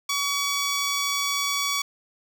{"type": "tone", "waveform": "10% pulse", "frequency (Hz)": 1133, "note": "C#6", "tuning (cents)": 37, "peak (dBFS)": -15, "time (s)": [0.09, 1.82], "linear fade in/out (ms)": 5, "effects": []}